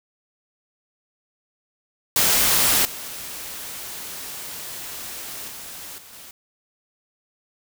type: noise with level steps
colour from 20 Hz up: white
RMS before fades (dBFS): -18 / -34 / -37 / -45 / -42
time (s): 2.16-6.31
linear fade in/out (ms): 2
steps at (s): 2.85 / 5.48 / 5.98 / 6.13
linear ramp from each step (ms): 2
effects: none